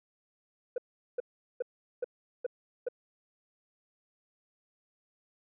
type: tone bursts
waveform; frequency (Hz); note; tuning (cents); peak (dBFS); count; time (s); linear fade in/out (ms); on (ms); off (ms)
sine; 493.5; B4; -1; -26; 6; 0.76-2.886; 5; 21; 400
effects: tanh soft clip ceiling -28 dBFS